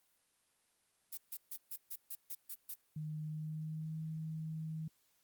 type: noise bursts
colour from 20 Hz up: violet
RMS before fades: -43 dBFS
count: 9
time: 1.12-2.744 s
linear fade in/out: 10 ms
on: 56 ms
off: 140 ms
type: tone with pitch glide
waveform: sine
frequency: 153.9 to 158.32 Hz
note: D#3 to D#3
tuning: -19 to +30 cents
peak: -39 dBFS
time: 2.96-4.88 s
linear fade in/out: 5 ms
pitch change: +49 cents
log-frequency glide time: 3.23-3.97 s
effects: white hiss -75 dBFS RMS until 5.23 s + Opus 32 kbps